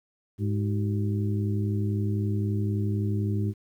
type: harmonic tone with a mistuned harmonic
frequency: 103.83 Hz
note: G#2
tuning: in tune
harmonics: 1 / 2 / 3 / 4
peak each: -25 / -31 / -35 / -37 dBFS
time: 0.38-3.54 s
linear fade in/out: 50 ms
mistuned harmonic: 4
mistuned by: -140 cents
effects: 10-bit